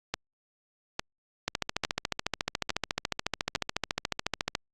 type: two click trains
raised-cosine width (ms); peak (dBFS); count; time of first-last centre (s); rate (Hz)
0.2; -11 / -10; 5 / 44; 0.14-3.559 / 1.48-4.551; 1.17 / 14
effects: Opus 48 kbps